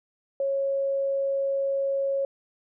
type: tone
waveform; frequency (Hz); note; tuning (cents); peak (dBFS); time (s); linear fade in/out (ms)
sine; 549; C#5; -17; -23; 0.4-2.25; 2
effects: none